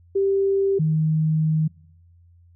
sine tone pair in turn, 392 / 156.78 Hz, G4 / D#3, 0 / +13 cents, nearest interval octave + major third, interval 1587 cents, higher first, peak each -17 dBFS, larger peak neither, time 0.15-0.79 / 0.79-1.68 s, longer second, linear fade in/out 10 ms, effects noise-tail reverb RT60 0.9 s tail -26 dB re dry + added 86 Hz sine -50 dBFS peak until 2.55 s

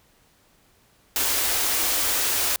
white band-stop noise, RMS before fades -23 dBFS, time 1.16-2.56 s, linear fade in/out 0 ms, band 100 to 250 Hz, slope 48 dB/octave, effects pink hiss -60 dBFS RMS until 2.6 s

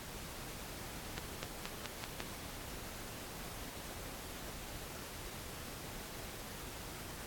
accelerating click train, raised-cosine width 0.2 ms, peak -21 dBFS, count 6, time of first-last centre 1.18-2.204 s, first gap 250 ms, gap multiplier 0.9, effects pink hiss -47 dBFS RMS until 7.26 s + AAC 64 kbps

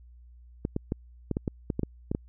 clicks, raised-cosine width 3 ms, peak -15 dBFS, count 11, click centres 0.651 / 0.764 / 0.921 / 1.313 / 1.369 / 1.478 / 1.702 / 1.794 / 1.833 / 2.115 / 2.149 s, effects added 60 Hz sine -49 dBFS peak until 2.28 s

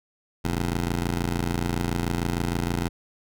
15% pulse ring-modulated tone, 86.1 Hz, F2, 24 cents flat, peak -15 dBFS, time 0.44-2.89 s, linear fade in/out 10 ms, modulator 29.7 Hz, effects none

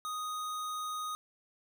square tone, 1244.5 Hz, D#6, in tune, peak -36 dBFS, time 0.05-1.15 s, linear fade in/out 0 ms, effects none

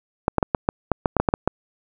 clicks, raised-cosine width 1 ms, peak -3 dBFS, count 12, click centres 0.281 / 0.383 / 0.428 / 0.548 / 0.689 / 0.917 / 1.058 / 1.167 / 1.2 / 1.288 / 1.339 / 1.476 s, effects none

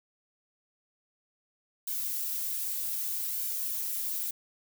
violet noise with flanger, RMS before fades -33 dBFS, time 1.87-4.31 s, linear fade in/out 5 ms, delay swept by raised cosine 1.3 to 4.5 ms, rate 0.64 Hz, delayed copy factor +0.55, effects none

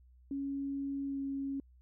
sine tone with pitch glide, 277.2 to 274.6 Hz, C#4 to C#4, 0 to -16 cents, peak -34 dBFS, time 0.31-1.6 s, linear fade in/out 2 ms, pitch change -16 cents, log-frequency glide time 1.06-1.19 s, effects added 62 Hz sine -58 dBFS peak until 1.81 s

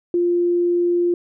sine tone, 349.1 Hz, F4, 1 cent flat, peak -15 dBFS, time 0.14-1.14 s, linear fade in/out 2 ms, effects none

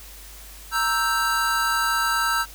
square chord, E diminished, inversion second, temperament equal, 932.3 / 1318.5 / 1568 Hz, Bb5 / E6 / G6, 0 / 0 / 0 cents, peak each -28 / -24 / -25 dBFS, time 0.71-2.46 s, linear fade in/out 50 ms, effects added 50 Hz sine -43 dBFS peak until 2.54 s + white hiss -44 dBFS RMS until 2.54 s

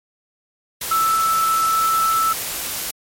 sine tone in noise, 1318.5 Hz, E6, in tune, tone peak -15 dBFS, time 0.91-2.33 s, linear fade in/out 5 ms, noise white, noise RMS -26 dBFS, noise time 0.81-2.91 s, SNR +8 dB, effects MP3 64 kbps

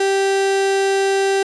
35% pulse tone, 390.7 Hz, G4, 6 cents flat, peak -13 dBFS, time 0-1.43 s, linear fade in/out 5 ms, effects resampled to 22050 Hz

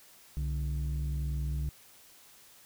sine tone pair together, 65.41 / 146.75 Hz, C2 / D3, 0 / -1 cents, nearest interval octave + major second, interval 1399 cents, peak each -29 / -33 dBFS, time 0.37-1.69 s, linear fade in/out 0 ms, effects tanh soft clip ceiling -27 dBFS + white hiss -57 dBFS RMS until 2.65 s

